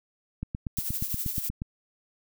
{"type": "click train", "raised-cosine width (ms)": 5, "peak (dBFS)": -19, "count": 11, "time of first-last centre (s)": [0.43, 1.619], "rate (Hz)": 8.41}
{"type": "noise with tremolo", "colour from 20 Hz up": "violet", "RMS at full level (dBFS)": -30, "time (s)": [0.77, 1.49], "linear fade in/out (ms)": 0, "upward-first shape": "sine", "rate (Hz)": 12, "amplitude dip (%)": 55}
{"effects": []}